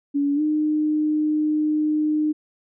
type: tone with pitch glide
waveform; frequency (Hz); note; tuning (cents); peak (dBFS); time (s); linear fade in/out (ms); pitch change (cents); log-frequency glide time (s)
sine; 284.5 to 304.9; C#4 to D#4; +45 to -35; -18; 0.14-2.33; 20; +120; 0.35-0.41
effects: none